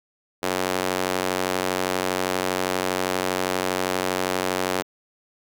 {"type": "tone with high-pass filter", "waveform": "square", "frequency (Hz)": 46.25, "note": "F#1", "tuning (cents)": 0, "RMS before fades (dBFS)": -25, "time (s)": [0.42, 4.83], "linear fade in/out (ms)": 20, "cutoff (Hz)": 410, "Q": 0.88, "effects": []}